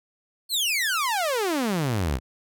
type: exponential sweep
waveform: sawtooth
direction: down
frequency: 4444 to 58.27 Hz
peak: -19 dBFS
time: 0.49-2.2 s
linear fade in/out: 50 ms
effects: none